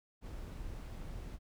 brown noise, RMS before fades -44 dBFS, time 0.21-1.39 s, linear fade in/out 50 ms, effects none

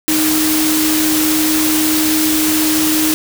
sine tone in noise, 311.1 Hz, D#4, in tune, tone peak -14 dBFS, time 0.08-3.14 s, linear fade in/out 0 ms, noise white, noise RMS -17 dBFS, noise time 0.08-3.14 s, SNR 0 dB, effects none

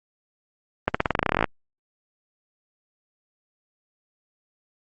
accelerating click train, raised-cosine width 0.5 ms, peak -4 dBFS, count 17, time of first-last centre 0.88-1.443 s, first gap 65 ms, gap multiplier 0.91, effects Opus 24 kbps

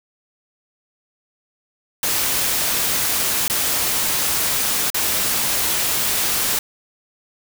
white noise with dropouts, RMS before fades -20 dBFS, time 2.03-6.59 s, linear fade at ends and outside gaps 2 ms, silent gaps 3.48-3.498 / 4.902-4.944 s, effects none

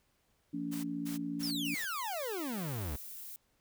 harmonic tone, 57.1 Hz, A#1, 35 cents flat, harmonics 3 / 4 / 5, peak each -42 / -42 / -36 dBFS, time 0.53-1.75 s, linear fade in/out 10 ms
white noise bursts, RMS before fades -46 dBFS, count 4, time 0.71-1.86 s, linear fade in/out 20 ms, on 130 ms, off 210 ms
40% pulse exponential sweep, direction down, 5588 to 66.4 Hz, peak -35 dBFS, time 1.43-2.96 s, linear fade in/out 0 ms
violet noise, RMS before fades -46 dBFS, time 1.65-3.36 s, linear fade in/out 0 ms
effects pink hiss -74 dBFS RMS until 3.6 s

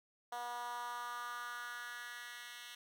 10% pulse tone with high-pass filter sweep, 241.3 Hz, B3, 40 cents flat, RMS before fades -45 dBFS, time 0.32-2.75 s, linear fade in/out 5 ms, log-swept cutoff 770 to 2400 Hz, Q 3.1, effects 12-bit

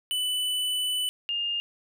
square / sine tone pair in turn, 2988 / 2820 Hz, F#7 / F7, +16 / +16 cents, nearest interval minor second, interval 100 cents, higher first, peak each -26 dBFS, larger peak neither, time 0.11-1.09 / 1.29-1.6 s, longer first, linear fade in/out 0 ms, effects none

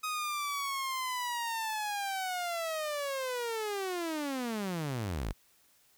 sawtooth linear sweep, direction down, 1259 to 38.89 Hz, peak -29 dBFS, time 0.03-5.33 s, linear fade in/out 10 ms, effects white hiss -66 dBFS RMS until 5.97 s

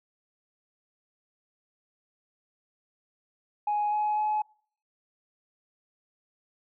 sine tone with pitch steps, 834 / 844 / 850 Hz, G#5 / G#5 / G#5, +7 / +28 / +40 cents, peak -23 dBFS, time 3.67-4.42 s, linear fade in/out 5 ms, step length 250 ms, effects noise-tail reverb RT60 0.5 s tail -26 dB re dry + tanh soft clip ceiling -21 dBFS

